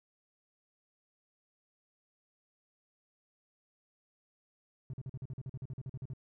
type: tone bursts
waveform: triangle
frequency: 130 Hz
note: C3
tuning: 11 cents flat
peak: -35 dBFS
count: 16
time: 4.9-6.135 s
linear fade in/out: 2 ms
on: 35 ms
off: 45 ms
effects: tanh soft clip ceiling -33 dBFS